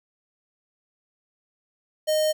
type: tone with notch filter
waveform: square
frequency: 618 Hz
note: D#5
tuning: 12 cents flat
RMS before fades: -22 dBFS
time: 2.07-2.33 s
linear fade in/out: 20 ms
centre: 1700 Hz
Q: 1.7
effects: none